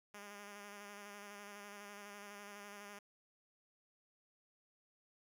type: tone with vibrato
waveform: 5% pulse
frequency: 204 Hz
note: G#3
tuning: 31 cents flat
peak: -39 dBFS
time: 0.14-2.99 s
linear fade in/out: 5 ms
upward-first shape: square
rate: 12 Hz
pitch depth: 22 cents each way
effects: none